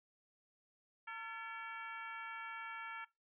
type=harmonic tone with a mistuned harmonic; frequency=453.9 Hz; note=A#4; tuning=46 cents flat; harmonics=2 / 3 / 4 / 5 / 6 / 7; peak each=-50 / -47 / -49 / -51 / -58 / -61 dBFS; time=1.07-3.05 s; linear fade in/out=10 ms; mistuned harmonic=4; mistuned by=-87 cents; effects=noise-tail reverb RT60 0.2 s tail -20 dB re dry